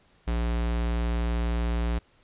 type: tone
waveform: square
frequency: 58.27 Hz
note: A#1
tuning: in tune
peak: -25 dBFS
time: 0.27-1.99 s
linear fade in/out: 10 ms
effects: pink hiss -62 dBFS RMS until 2.23 s + resampled to 8000 Hz